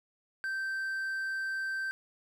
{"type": "tone", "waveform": "triangle", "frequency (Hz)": 1559, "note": "G6", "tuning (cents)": -10, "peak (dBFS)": -30, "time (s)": [0.44, 1.91], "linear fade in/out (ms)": 0, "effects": []}